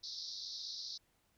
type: band-pass noise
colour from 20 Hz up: pink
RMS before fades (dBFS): -45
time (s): 0.03-0.98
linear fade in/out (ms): 10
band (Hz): 3800 to 5600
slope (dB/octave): 96
effects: pink hiss -75 dBFS RMS until 1.37 s